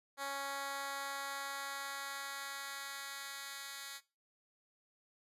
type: tone with high-pass filter sweep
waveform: 10% pulse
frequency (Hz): 277.2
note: C#4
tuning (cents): 0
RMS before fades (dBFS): -43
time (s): 0.17-4.01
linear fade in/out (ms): 50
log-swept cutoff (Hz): 640 to 2500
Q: 0.77
effects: noise-tail reverb RT60 0.3 s tail -20 dB re dry + resampled to 32000 Hz